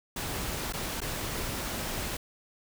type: noise with dropouts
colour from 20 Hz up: pink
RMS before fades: -34 dBFS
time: 0.16-2.17 s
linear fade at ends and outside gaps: 5 ms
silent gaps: 0.725-0.734 / 1.005-1.015 s
effects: none